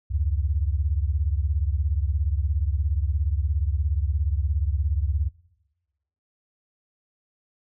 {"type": "beating tone pair", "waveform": "sine", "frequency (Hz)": [69.3, 86.3], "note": ["C#2", "F2"], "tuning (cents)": [0, -20], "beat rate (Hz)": 17, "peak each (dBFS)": [-23, -25], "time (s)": [0.1, 5.29], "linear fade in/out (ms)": 20, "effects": ["noise-tail reverb RT60 1.0 s tail -20 dB re dry"]}